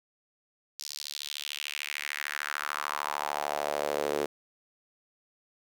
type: tone with high-pass filter sweep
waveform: sawtooth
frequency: 73.42 Hz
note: D2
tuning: in tune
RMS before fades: -34 dBFS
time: 0.79-4.26 s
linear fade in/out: 5 ms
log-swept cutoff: 5200 to 410 Hz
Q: 3
effects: 9-bit